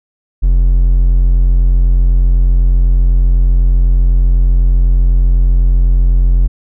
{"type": "tone", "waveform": "triangle", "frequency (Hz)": 44, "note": "F1", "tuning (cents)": 14, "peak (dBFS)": -4, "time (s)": [0.42, 6.48], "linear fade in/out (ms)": 20, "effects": []}